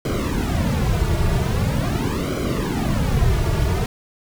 brown noise with flanger, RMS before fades -20 dBFS, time 0.05-3.86 s, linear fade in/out 2 ms, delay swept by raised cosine 1.1 to 3.9 ms, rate 0.43 Hz, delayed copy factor -0.9, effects none

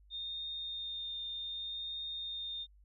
sine tone with vibrato, 3651 Hz, A#7, 37 cents flat, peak -38 dBFS, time 0.1-2.67 s, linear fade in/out 50 ms, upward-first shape triangle, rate 0.65 Hz, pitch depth 11 cents each way, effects added 50 Hz sine -59 dBFS peak until 2.84 s

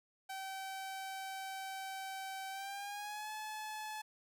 sawtooth tone with pitch glide, 770 to 859.3 Hz, G5 to A5, -31 to -41 cents, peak -38 dBFS, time 0.29-4.02 s, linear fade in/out 10 ms, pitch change +190 cents, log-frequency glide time 2.5-3.31 s, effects none

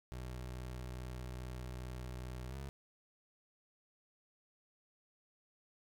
25% pulse tone with pitch glide, 62.4 to 68.05 Hz, B1 to C#2, +19 to -31 cents, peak -39 dBFS, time 0.12-2.69 s, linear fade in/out 0 ms, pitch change +150 cents, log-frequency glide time 2.49-2.56 s, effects none

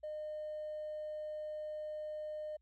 sine tone with hard clipping, 610 Hz, D#5, 34 cents flat, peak -40 dBFS, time 0.03-2.57 s, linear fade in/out 10 ms, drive 1 dB, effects added 60 Hz sine -70 dBFS peak until 2.61 s

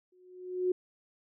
sine tone with exponential growth, 364.9 Hz, F#4, 24 cents flat, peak -23 dBFS, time 0.12-0.72 s, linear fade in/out 5 ms, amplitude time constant 130 ms, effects none

